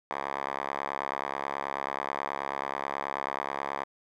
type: tone with band-pass filter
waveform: 5% pulse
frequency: 69.3 Hz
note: C#2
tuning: in tune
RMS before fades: -34 dBFS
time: 0.11-3.84 s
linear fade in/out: 0 ms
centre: 1200 Hz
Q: 2.7
effects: none